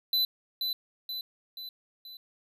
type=tone with echo; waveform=square; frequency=4006 Hz; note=B7; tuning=24 cents sharp; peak=-24 dBFS; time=0.13-0.25 s; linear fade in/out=2 ms; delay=480 ms; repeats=4; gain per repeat=-5 dB; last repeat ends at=2.17 s; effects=none